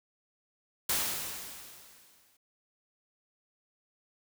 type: noise with exponential decay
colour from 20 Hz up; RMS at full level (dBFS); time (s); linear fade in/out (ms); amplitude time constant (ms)
white; -28; 0.89-2.37; 5; 320
effects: none